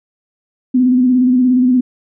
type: tone with vibrato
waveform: sine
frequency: 252.1 Hz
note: B3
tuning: 36 cents sharp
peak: -8 dBFS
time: 0.74-1.81 s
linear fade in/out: 10 ms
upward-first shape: square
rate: 17 Hz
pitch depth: 36 cents each way
effects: none